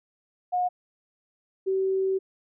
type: tone pair in turn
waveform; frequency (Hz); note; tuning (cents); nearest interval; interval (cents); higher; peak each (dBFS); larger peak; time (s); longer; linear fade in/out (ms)
sine; 722 / 382.5; F#5 / G4; -43 / -42; major seventh; 1099; first; -22; neither; 0.52-0.69 / 1.66-2.19; second; 20
effects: none